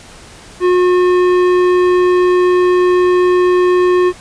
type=tone with tanh clipping; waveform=sine; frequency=360.8 Hz; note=F#4; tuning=44 cents flat; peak=-10 dBFS; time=0.6-4.13 s; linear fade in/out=50 ms; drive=14 dB; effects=pink hiss -37 dBFS RMS until 4.2 s + resampled to 22050 Hz